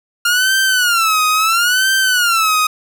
sawtooth tone with vibrato, 1396.9 Hz, F6, in tune, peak -8 dBFS, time 0.25-2.67 s, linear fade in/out 5 ms, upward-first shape sine, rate 0.74 Hz, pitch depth 190 cents each way, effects none

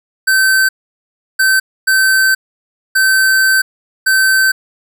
square tone bursts at uneven times, 1543 Hz, G6, 28 cents flat, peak -9 dBFS, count 5, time 0.27-0.69 / 1.39-1.6 / 1.87-2.35 / 2.95-3.62 / 4.06-4.52 s, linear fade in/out 10 ms, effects none

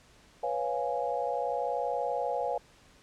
sine chord, C# dominant seventh, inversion third, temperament equal, 493.9 / 554.4 / 698.5 / 830.6 Hz, B4 / C#5 / E#5 / G#5, 0 / 0 / 0 / 0 cents, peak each -34 dBFS, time 0.43-2.58 s, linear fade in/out 5 ms, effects pink hiss -59 dBFS RMS until 3.02 s + low-pass 8000 Hz 12 dB/octave

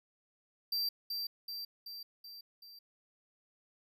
square tone with echo, 4699 Hz, D8, in tune, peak -32 dBFS, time 0.72-0.89 s, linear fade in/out 5 ms, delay 380 ms, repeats 5, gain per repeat -4 dB, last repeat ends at 2.79 s, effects none

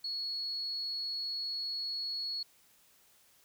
sine tone, 4355 Hz, C#8, 31 cents flat, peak -34 dBFS, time 0.04-2.43 s, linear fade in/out 5 ms, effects white hiss -65 dBFS RMS until 3.44 s

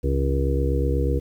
harmonic tone, 68.2 Hz, C#2, 28 cents flat, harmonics 1 / 2 / 4 / 5 / 6 / 7, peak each -21 / -27 / -30 / -31 / -31 / -28 dBFS, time 0.03-1.2 s, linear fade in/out 20 ms, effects 9-bit

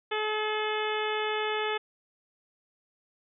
harmonic tone with a mistuned harmonic, 428.4 Hz, A4, 46 cents flat, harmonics 1 / 2 / 3 / 4 / 5 / 6 / 7 / 8, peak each -31 / -34 / -36 / -37 / -38 / -39 / -39 / -40 dBFS, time 0.11-1.78 s, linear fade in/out 10 ms, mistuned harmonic 8, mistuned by +24 cents, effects none

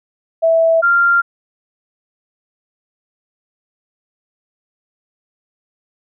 sine tone pair in turn, 656 / 1390 Hz, E5 / F6, -9 / -9 cents, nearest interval octave + minor second, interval 1300 cents, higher second, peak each -9 dBFS, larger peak neither, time 0.42-0.82 / 0.82-1.22 s, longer neither, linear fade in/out 20 ms, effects none

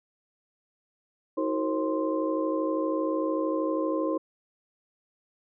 sine tone cluster, 318 / 370.9 / 462.9 / 535 / 1045 Hz, D#4 / F#4 / A#4 / C5 / C6, +38 / +4 / -12 / +38 / -2 cents, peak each -28 / -35 / -34 / -30 / -35 dBFS, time 1.37-4.18 s, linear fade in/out 10 ms, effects none

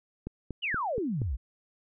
click train, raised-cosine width 3 ms, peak -22 dBFS, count 5, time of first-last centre 0.27-1.218 s, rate 4.22 Hz
sine exponential sweep, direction down, 3101 to 51.6 Hz, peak -28 dBFS, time 0.62-1.37 s, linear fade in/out 20 ms
effects none

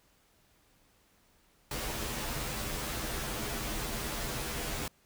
pink noise with comb filter, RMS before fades -36 dBFS, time 1.71-4.88 s, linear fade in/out 2 ms, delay 11 ms, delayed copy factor -0.8, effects pink hiss -67 dBFS RMS until 5.05 s

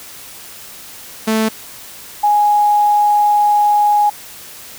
sawtooth / sine tone pair in turn, 220 / 830.6 Hz, A3 / G#5, 0 / 0 cents, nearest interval octave + major seventh, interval 2300 cents, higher second, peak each -9 dBFS, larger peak neither, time 1.27-1.49 / 2.23-4.1 s, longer second, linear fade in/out 10 ms, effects white hiss -35 dBFS RMS until 4.78 s

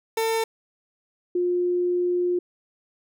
30% pulse / sine tone pair in turn, 449.6 / 355.3 Hz, A4 / F4, +37 / +30 cents, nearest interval major third, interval 407 cents, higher first, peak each -19 / -20 dBFS, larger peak first, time 0.17-0.44 / 1.35-2.39 s, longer second, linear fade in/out 5 ms, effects none

